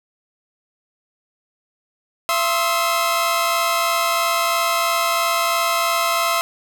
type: tone cluster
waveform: sawtooth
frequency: 675 / 1053 / 1287 Hz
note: E5 / C6 / E6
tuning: +41 / +11 / -42 cents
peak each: -18 dBFS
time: 2.29-6.41 s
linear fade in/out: 0 ms
effects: none